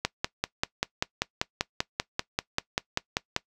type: click train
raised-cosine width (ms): 0.2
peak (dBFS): -7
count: 18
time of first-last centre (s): 0.05-3.364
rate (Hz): 5.13
effects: noise-tail reverb RT60 0.1 s tail -21 dB re dry